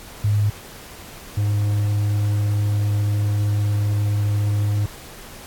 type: tone pair in turn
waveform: sine / triangle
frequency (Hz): 103.83 / 103.36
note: G#2 / G#2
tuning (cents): 0 / -8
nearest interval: unison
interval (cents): 8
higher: first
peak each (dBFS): -15 / -15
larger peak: neither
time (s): 0.24-0.5 / 1.37-4.86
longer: second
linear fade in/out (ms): 5
effects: pink hiss -40 dBFS RMS until 5.46 s + AAC 64 kbps